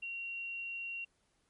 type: tone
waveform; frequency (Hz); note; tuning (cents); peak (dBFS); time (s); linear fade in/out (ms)
sine; 2750; F7; -27; -38; 0.02-1.05; 10
effects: pink hiss -75 dBFS RMS until 1.49 s + MP3 48 kbps